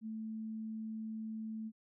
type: tone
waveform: sine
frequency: 220 Hz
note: A3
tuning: in tune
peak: -39 dBFS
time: 0.01-1.72 s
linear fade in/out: 50 ms
effects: none